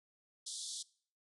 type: band-pass noise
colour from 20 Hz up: pink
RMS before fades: -44 dBFS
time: 0.46-0.83 s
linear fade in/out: 10 ms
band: 3400 to 10000 Hz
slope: 96 dB/octave
effects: noise-tail reverb RT60 0.5 s tail -22 dB re dry